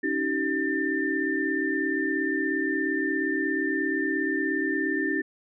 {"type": "tone cluster", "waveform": "sine", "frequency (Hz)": [278.5, 315.5, 384.1, 1792], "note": ["C#4", "D#4", "G4", "A6"], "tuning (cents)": [8, 24, -35, 31], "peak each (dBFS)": [-30, -29, -31, -28], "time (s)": [0.03, 5.22], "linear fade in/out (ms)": 10, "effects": []}